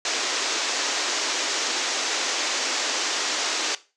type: band-pass noise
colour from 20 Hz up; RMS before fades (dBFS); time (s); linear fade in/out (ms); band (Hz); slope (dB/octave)
white; -26; 0.05-3.75; 2; 270 to 7000; 48
effects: noise-tail reverb RT60 0.3 s tail -17 dB re dry